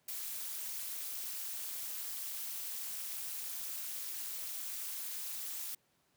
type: noise with amplitude modulation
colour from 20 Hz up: blue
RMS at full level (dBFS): -38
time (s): 0.08-5.75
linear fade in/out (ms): 5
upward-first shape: sine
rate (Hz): 251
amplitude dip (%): 75
effects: pink hiss -74 dBFS RMS until 6.16 s + high-pass 100 Hz 12 dB/octave